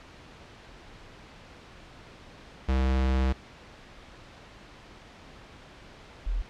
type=tone pair in turn; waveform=square / sine; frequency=65.41 / 41.21 Hz; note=C2 / E1; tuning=0 / 0 cents; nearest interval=minor sixth; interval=800 cents; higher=first; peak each=-23 / -25 dBFS; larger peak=first; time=2.68-3.33 / 6.26-6.42 s; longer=first; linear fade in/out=10 ms; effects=pink hiss -49 dBFS RMS until 6.49 s + low-pass 4000 Hz 12 dB/octave